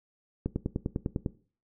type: click train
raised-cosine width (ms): 3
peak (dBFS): -16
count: 9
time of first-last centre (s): 0.46-1.262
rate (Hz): 9.98
effects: noise-tail reverb RT60 0.4 s tail -18 dB re dry